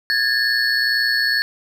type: tone cluster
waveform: triangle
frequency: 1658 / 1780 / 4394 Hz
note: G#6 / A6 / C#8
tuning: -3 / +20 / -16 cents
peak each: -19 dBFS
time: 0.1-1.42 s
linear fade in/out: 0 ms
effects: none